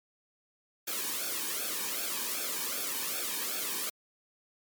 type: noise with flanger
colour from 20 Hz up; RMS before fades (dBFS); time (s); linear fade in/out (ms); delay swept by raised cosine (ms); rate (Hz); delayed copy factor
white; -34; 0.87-3.9; 10; 1 to 1.5; 2.6; -0.75
effects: high-pass 200 Hz 12 dB/octave + MP3 96 kbps